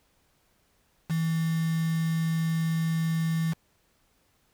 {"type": "tone with quantisation", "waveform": "sine", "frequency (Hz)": 162.8, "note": "E3", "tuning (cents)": -21, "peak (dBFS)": -24, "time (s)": [1.09, 3.54], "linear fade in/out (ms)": 20, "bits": 6, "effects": ["pink hiss -68 dBFS RMS until 4.53 s"]}